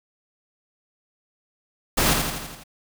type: noise with echo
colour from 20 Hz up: pink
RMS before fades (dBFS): -20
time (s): 1.97-2.14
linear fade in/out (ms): 10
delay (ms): 83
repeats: 6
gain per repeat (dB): -4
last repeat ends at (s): 2.638
effects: none